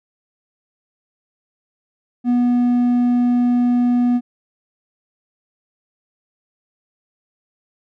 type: tone with hard clipping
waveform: sine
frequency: 243.9 Hz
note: B3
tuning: 21 cents flat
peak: -14 dBFS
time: 2.24-4.21 s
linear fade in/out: 50 ms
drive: 3 dB
effects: none